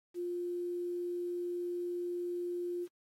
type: tone with quantisation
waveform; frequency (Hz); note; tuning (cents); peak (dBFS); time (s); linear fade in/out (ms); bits
sine; 351.7; F4; +12; -34; 0.14-2.88; 50; 10
effects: AAC 48 kbps